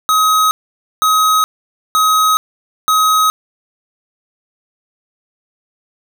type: tone bursts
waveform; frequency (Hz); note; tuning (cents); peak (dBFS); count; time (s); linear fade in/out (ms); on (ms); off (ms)
square; 1267; D#6; +31; -10; 4; 0.09-3.3; 0; 420; 510
effects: none